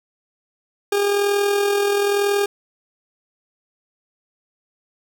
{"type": "tone with amplitude modulation", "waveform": "40% pulse", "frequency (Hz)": 405, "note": "G#4", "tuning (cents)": -43, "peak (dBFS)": -14, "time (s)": [0.92, 2.46], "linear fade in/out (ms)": 5, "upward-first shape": "sine", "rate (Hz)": 41, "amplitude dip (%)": 40, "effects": []}